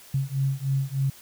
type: beating tone pair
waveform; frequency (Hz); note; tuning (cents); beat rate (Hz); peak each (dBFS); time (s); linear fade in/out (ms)
sine; 134.3 / 137.6; C3 / C#3; +46 / -12; 3.3; -26; 0.14-1.1; 5
effects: white hiss -49 dBFS RMS until 1.21 s